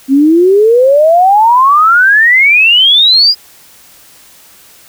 sine exponential sweep, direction up, 261.6 to 4978 Hz, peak -3 dBFS, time 0.08-3.35 s, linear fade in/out 50 ms, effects white hiss -40 dBFS RMS until 4.88 s

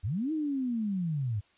sine linear two-way sweep, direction up then down, 75.7 to 321 to 96.2 Hz, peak -28 dBFS, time 0.03-1.41 s, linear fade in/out 20 ms, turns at 0.32 s, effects white hiss -65 dBFS RMS until 1.57 s + resampled to 8000 Hz

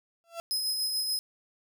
35% pulse tone with exponential growth, 674 Hz, E5, 38 cents sharp, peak -30 dBFS, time 0.24-0.4 s, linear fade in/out 0 ms, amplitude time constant 34 ms
sawtooth tone with tremolo, 5090 Hz, D#8, 39 cents sharp, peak -24 dBFS, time 0.51-1.19 s, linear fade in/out 0 ms, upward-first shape sine, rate 6.9 Hz, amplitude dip 35%
effects none

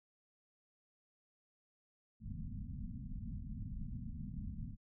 pink low-pass noise, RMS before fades -44 dBFS, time 2.2-4.77 s, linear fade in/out 50 ms, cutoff 250 Hz, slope 96 dB/octave, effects none

